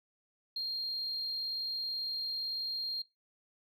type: tone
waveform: sine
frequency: 4213 Hz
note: C8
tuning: 11 cents sharp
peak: -32 dBFS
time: 0.56-3.02 s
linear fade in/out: 5 ms
effects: noise-tail reverb RT60 0.2 s tail -21 dB re dry + tanh soft clip ceiling -30 dBFS